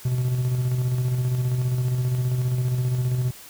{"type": "tone with tremolo", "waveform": "triangle", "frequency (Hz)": 125.6, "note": "B2", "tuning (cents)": 30, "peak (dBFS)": -17, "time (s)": [0.05, 3.31], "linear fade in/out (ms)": 5, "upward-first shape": "square", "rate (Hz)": 15, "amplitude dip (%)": 35, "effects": ["white hiss -44 dBFS RMS until 3.49 s"]}